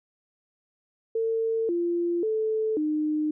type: tone with pitch steps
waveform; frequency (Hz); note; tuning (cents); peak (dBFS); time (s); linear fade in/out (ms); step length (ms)
sine; 450.8 / 344.9 / 437.4 / 305; A4 / F4 / A4 / D#4; +42 / -22 / -10 / -34; -23; 1.15-3.31; 5; 540
effects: none